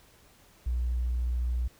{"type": "tone", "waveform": "triangle", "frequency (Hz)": 60.8, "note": "B1", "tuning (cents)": -26, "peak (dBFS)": -22, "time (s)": [0.66, 1.68], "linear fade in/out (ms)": 10, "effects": ["tanh soft clip ceiling -24 dBFS", "pink hiss -59 dBFS RMS until 1.79 s"]}